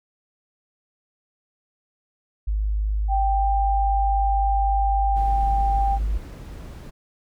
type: tone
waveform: sine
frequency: 51.91 Hz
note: G#1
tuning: in tune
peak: -20 dBFS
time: 2.47-6.18 s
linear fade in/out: 10 ms
type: tone with pitch glide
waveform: sine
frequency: 784 to 791.3 Hz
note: G5 to G5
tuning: 0 to +16 cents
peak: -20 dBFS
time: 3.08-5.99 s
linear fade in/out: 50 ms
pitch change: +16 cents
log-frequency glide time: 3.25-3.49 s
type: noise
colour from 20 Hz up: brown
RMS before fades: -37 dBFS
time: 5.15-6.91 s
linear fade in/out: 20 ms
effects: none